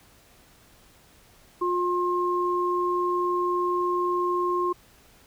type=tone pair together; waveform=sine; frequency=355.7 / 1066 Hz; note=F4 / C6; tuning=+32 / +32 cents; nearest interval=octave + perfect fifth; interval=1900 cents; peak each=-25 dBFS; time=1.61-4.73 s; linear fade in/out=10 ms; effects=pink hiss -56 dBFS RMS until 5.26 s